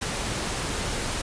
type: noise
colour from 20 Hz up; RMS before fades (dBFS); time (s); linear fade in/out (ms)
pink; -29; 0.01-1.22; 10
effects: resampled to 22050 Hz